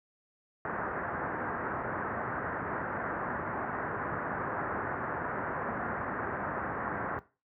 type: low-pass noise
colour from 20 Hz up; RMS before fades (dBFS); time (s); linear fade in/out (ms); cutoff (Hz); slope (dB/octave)
white; -35; 0.65-7.19; 0; 1700; 48
effects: noise-tail reverb RT60 0.3 s tail -17 dB re dry + high-pass 80 Hz 12 dB/octave